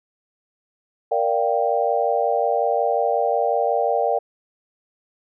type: chord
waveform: sine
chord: G minor seventh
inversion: first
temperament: equal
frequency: 466.2 / 587.3 / 698.5 / 784 Hz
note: Bb4 / D5 / F5 / G5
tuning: 0 / 0 / 0 / 0 cents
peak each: -23 dBFS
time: 1.11-4.19 s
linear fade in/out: 10 ms
effects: none